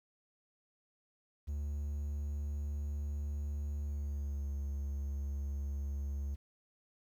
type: tone with pitch glide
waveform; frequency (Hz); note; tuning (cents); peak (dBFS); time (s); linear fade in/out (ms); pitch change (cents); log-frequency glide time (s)
triangle; 72.6 to 70.21; D2 to C#2; -19 to +23; -33; 1.47-6.36; 20; -58; 3.83-4.49
effects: 11-bit